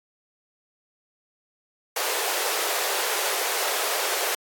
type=high-pass noise; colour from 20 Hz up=pink; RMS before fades=-26 dBFS; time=1.96-4.35 s; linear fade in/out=5 ms; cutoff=400 Hz; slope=48 dB/octave; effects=AAC 64 kbps